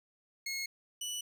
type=tone pair in turn; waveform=20% pulse; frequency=2167 / 2960 Hz; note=C#7 / F#7; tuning=-40 / 0 cents; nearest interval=perfect fourth; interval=540 cents; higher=second; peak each=-30 / -31 dBFS; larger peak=first; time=0.46-0.66 / 1.01-1.21 s; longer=neither; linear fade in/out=5 ms; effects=none